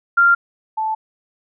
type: tone pair in turn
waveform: sine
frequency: 1390 / 875.6 Hz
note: F6 / A5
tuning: -9 / -9 cents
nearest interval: minor sixth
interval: 800 cents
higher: first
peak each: -9 / -18 dBFS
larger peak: first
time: 0.17-0.35 / 0.77-0.95 s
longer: neither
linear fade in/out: 10 ms
effects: none